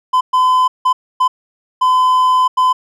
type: tone bursts at uneven times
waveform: triangle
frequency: 1017 Hz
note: C6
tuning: 50 cents flat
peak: -7 dBFS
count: 6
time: 0.13-0.21 / 0.33-0.68 / 0.85-0.93 / 1.2-1.28 / 1.81-2.48 / 2.57-2.73 s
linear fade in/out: 10 ms
effects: none